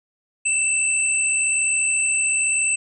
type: tone pair together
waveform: sine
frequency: 2653 / 8066 Hz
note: E7 / B8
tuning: +10 / +36 cents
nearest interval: octave + perfect fifth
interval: 1926 cents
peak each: -21 / -20 dBFS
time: 0.45-2.76 s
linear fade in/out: 10 ms
effects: none